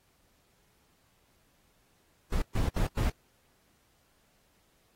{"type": "noise bursts at uneven times", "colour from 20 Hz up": "brown", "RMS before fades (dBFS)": -27, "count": 4, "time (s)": [[2.32, 2.42], [2.55, 2.69], [2.76, 2.87], [2.97, 3.1]], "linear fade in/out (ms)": 5, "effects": ["pink hiss -69 dBFS RMS until 4.95 s", "AAC 48 kbps"]}